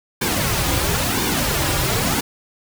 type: noise with flanger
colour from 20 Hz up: pink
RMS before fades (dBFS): -20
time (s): 0.21-2.21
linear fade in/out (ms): 10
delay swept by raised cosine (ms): 1.5 to 4.6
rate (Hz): 0.98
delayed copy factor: -0.7
effects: none